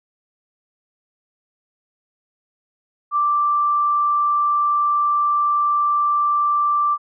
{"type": "tone", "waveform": "sine", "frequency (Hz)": 1174.7, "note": "D6", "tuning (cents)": 0, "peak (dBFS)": -15, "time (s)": [3.11, 6.98], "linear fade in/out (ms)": 50, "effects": []}